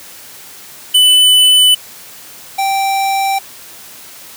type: tone pair in turn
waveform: square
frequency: 2999 / 781.6 Hz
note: F#7 / G5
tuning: +23 / -5 cents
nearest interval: octave + major seventh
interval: 2328 cents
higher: first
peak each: -6 / -13 dBFS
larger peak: first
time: 0.94-1.75 / 2.58-3.39 s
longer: neither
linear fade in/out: 10 ms
effects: white hiss -35 dBFS RMS until 4.36 s + high-pass 80 Hz 12 dB/octave